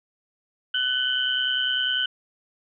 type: tone cluster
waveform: sine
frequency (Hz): 1500 / 2969 / 3099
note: F#6 / F#7 / G7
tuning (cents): +23 / +5 / -21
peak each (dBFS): -26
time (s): 0.74-2.06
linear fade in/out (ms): 5
effects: none